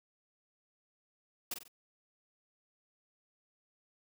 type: noise with echo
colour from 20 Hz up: white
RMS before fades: -37 dBFS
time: 1.51-1.54 s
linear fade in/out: 5 ms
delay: 47 ms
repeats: 3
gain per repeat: -7 dB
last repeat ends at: 1.681 s
effects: none